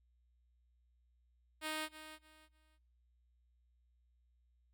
5% pulse tone with echo, 311.1 Hz, D#4, in tune, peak -27 dBFS, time 1.61-1.89 s, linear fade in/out 50 ms, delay 300 ms, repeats 3, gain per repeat -12 dB, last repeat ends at 2.79 s, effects noise-tail reverb RT60 0.9 s tail -25 dB re dry + added 60 Hz sine -70 dBFS peak until 4.73 s

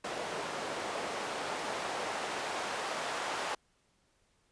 white noise with band-pass filter sweep, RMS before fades -37 dBFS, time 0.04-3.55 s, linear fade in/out 5 ms, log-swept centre 530 to 830 Hz, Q 0.96, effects pink hiss -72 dBFS RMS until 4.51 s + resampled to 22050 Hz

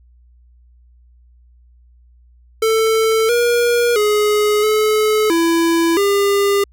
square tone with pitch steps, 444 / 477.2 / 419.5 / 429.5 / 333.5 / 401.5 Hz, A4 / A#4 / G#4 / A4 / E4 / G4, +16 / +41 / +17 / -42 / +20 / +41 cents, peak -13 dBFS, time 2.62-6.64 s, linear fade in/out 5 ms, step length 670 ms, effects added 60 Hz sine -46 dBFS peak until 6.72 s

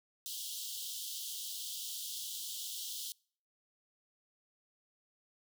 pink high-pass noise, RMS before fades -42 dBFS, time 0.26-3.12 s, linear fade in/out 0 ms, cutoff 3000 Hz, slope 96 dB/octave, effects noise-tail reverb RT60 0.5 s tail -26 dB re dry

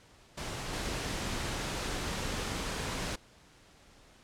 pink noise with level steps, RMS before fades -38 / -35 dBFS, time 0.37-3.16 s, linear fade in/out 10 ms, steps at 0.73 s, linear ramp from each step 5 ms, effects pink hiss -59 dBFS RMS until 4.23 s + low-pass 8000 Hz 12 dB/octave

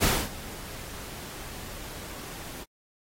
pink noise with ADSR envelope, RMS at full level -22 dBFS, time 0-2.65 s, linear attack 33 ms, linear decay 250 ms, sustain -19 dB, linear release 29 ms, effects AAC 48 kbps

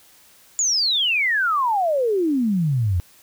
sine exponential sweep, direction down, 7080 to 83.2 Hz, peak -17 dBFS, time 0.59-3 s, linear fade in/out 0 ms, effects white hiss -52 dBFS RMS until 3.22 s

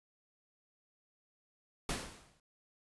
pink noise with exponential decay, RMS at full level -34 dBFS, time 1.89-2.4 s, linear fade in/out 2 ms, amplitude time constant 110 ms, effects resampled to 24000 Hz

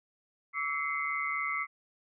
sine tone cluster, 1145 / 1313 / 2064 / 2208 Hz, D6 / E6 / C7 / C#7, -44 / -7 / -24 / -7 cents, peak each -36 / -38 / -33 / -38 dBFS, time 0.53-1.67 s, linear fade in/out 50 ms, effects none

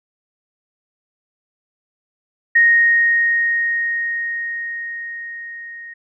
sine tone with level ramp, 1864.7 Hz, A#6, in tune, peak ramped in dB -8 to -32 dBFS, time 2.55-5.94 s, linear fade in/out 10 ms, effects none

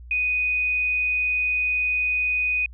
sine tone, 2489 Hz, D#7, in tune, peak -20 dBFS, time 0.11-2.66 s, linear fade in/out 2 ms, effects added 60 Hz sine -39 dBFS peak until 2.73 s

